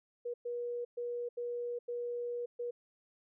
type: tone bursts at uneven times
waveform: sine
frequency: 481 Hz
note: B4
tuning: 46 cents flat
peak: -35 dBFS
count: 6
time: 0.25-0.34 / 0.45-0.85 / 0.97-1.29 / 1.37-1.79 / 1.88-2.46 / 2.59-2.71 s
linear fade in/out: 10 ms
effects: none